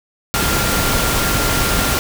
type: tone in noise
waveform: sine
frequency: 1389 Hz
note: F6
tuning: 10 cents flat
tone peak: -24 dBFS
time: 0.34-1.99 s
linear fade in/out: 0 ms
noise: pink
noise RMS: -17 dBFS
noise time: 0.34-1.99 s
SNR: -10 dB
effects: none